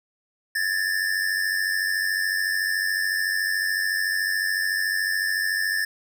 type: tone pair together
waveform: square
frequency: 1700.2 / 1794 Hz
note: G#6 / A6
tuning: +40 / +33 cents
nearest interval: minor second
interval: 93 cents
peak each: -27 / -25 dBFS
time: 0.55-5.85 s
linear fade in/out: 5 ms
effects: none